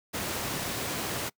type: high-pass noise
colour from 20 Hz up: pink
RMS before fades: -33 dBFS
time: 0.13-1.3 s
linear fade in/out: 20 ms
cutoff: 110 Hz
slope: 12 dB/octave
effects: noise-tail reverb RT60 0.1 s tail -24 dB re dry